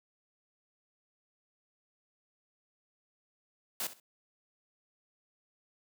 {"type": "noise with echo", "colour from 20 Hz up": "white", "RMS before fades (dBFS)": -35, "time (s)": [3.8, 3.87], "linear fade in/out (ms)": 2, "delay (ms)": 65, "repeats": 2, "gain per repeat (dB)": -14, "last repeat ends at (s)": 4, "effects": ["high-pass 150 Hz 12 dB/octave"]}